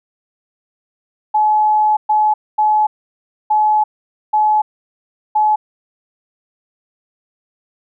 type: tone bursts at uneven times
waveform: sine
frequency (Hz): 853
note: G#5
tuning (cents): +46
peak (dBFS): -10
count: 6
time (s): 1.34-1.97 / 2.09-2.34 / 2.58-2.87 / 3.5-3.84 / 4.33-4.62 / 5.35-5.56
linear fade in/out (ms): 10
effects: none